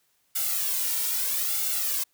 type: noise with flanger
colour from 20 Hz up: blue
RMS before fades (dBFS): -27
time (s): 0.35-2.04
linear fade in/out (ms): 10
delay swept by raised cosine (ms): 1.4 to 2.18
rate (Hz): 0.78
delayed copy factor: +0.85
effects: white hiss -69 dBFS RMS until 2.13 s